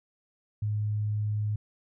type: tone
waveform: sine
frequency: 105.5 Hz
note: G#2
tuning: 28 cents sharp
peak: -26 dBFS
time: 0.62-1.56 s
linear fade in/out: 5 ms
effects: none